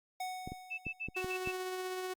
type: tone with exponential decay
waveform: square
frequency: 740 Hz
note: F#5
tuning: in tune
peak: -36 dBFS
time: 0.2-1.4 s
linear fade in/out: 5 ms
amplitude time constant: 260 ms
type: clicks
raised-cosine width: 3 ms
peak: -29 dBFS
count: 6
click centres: 0.475 / 0.52 / 0.867 / 1.086 / 1.245 / 1.474 s
type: tone bursts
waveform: sine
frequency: 2633 Hz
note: E7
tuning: 3 cents flat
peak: -36 dBFS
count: 6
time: 0.7-1.523 s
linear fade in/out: 20 ms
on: 83 ms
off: 65 ms
type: tone with tremolo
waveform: sawtooth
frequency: 370 Hz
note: F#4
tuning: in tune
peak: -32 dBFS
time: 1.16-2.14 s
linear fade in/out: 10 ms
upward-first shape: sine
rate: 16 Hz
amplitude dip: 25%
effects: Opus 48 kbps